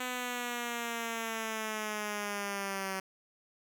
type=linear sweep; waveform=5% pulse; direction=down; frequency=252.3 to 190 Hz; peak=-23 dBFS; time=0-3 s; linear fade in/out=5 ms; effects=none